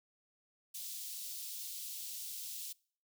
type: high-pass noise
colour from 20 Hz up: white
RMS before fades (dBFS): -44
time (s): 0.74-2.73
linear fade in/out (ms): 10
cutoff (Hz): 3300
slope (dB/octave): 24
effects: noise-tail reverb RT60 0.5 s tail -25 dB re dry